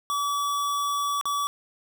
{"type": "tone with dropouts", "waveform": "square", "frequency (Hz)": 1145, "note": "D6", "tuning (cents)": -44, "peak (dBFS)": -25, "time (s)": [0.1, 1.47], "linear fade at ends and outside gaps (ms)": 0, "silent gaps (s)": [1.212, 1.255], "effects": []}